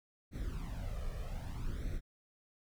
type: noise with flanger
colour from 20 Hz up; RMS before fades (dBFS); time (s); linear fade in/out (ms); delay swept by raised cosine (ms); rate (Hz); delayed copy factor
brown; -39; 0.31-2.01; 50; 0.5 to 1.7; 0.63; +0.75
effects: none